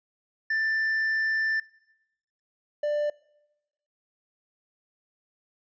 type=tone pair in turn; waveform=triangle; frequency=1773 / 591.7 Hz; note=A6 / D5; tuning=+13 / +13 cents; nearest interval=octave + perfect fifth; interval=1900 cents; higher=first; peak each=-22 dBFS; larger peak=neither; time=0.5-1.6 / 2.83-3.1 s; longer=first; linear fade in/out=5 ms; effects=noise-tail reverb RT60 0.9 s tail -22 dB re dry + resampled to 16000 Hz